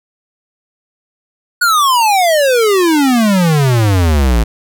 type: exponential sweep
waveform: square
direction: down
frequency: 1479 to 53.4 Hz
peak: -9 dBFS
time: 1.61-4.44 s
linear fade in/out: 10 ms
effects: none